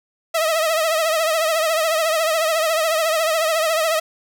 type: tone with vibrato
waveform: sawtooth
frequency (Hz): 642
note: E5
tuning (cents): -46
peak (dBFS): -13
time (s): 0.34-4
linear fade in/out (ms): 10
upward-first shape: triangle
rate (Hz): 14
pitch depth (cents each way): 89
effects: none